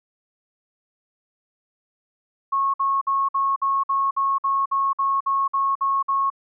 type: tone bursts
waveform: sine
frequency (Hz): 1095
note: C#6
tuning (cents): -22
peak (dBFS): -18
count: 14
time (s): 2.52-6.302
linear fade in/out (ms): 10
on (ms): 220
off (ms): 54
effects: none